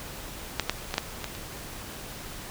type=clicks; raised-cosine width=0.2 ms; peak=-6 / -6 / -25 / -11 / -6 / -14 / -22 dBFS; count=7; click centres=0.597 / 0.696 / 0.909 / 0.941 / 0.981 / 1.243 / 1.351 s; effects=pink hiss -40 dBFS RMS until 2.5 s